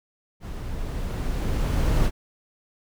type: noise with level ramp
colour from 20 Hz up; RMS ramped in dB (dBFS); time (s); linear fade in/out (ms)
brown; -34 to -19; 0.4-2.11; 50
effects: none